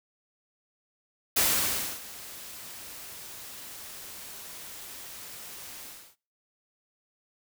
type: noise with ADSR envelope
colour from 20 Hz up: white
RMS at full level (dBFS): -23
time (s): 1.36-6.16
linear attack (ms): 11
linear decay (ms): 620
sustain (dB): -20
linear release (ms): 310
effects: noise-tail reverb RT60 0.4 s tail -24 dB re dry